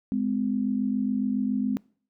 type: tone pair together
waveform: sine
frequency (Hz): 208.7 / 255.9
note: G#3 / C4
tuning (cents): +9 / -38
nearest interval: major third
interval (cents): 353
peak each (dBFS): -26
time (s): 0.12-1.77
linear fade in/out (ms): 0
effects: noise-tail reverb RT60 0.5 s tail -24 dB re dry